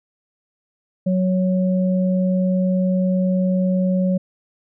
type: tone pair together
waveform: sine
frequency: 185 / 554.4 Hz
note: F#3 / C#5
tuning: 0 / 0 cents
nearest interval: octave + perfect fifth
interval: 1900 cents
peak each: -16 / -24 dBFS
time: 1.06-4.18 s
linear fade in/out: 10 ms
effects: none